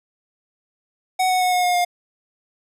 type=tone with pitch steps; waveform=square; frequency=745 / 737.7 / 730.5 / 723.4 / 716.3 / 709.3 Hz; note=F#5 / F#5 / F#5 / F#5 / F5 / F5; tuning=+12 / -5 / -22 / -39 / +44 / +27 cents; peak=-17 dBFS; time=1.19-1.85 s; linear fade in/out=10 ms; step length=110 ms; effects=resampled to 32000 Hz